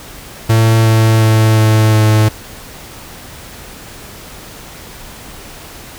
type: tone with pitch steps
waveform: 45% pulse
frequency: 112.3 / 111.27 / 110.24 / 109.23 / 108.22 Hz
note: A2 / A2 / A2 / A2 / A2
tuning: +36 / +20 / +4 / -12 / -28 cents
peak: -7 dBFS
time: 0.49-2.29 s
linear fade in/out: 10 ms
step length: 360 ms
effects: pink hiss -33 dBFS RMS until 5.98 s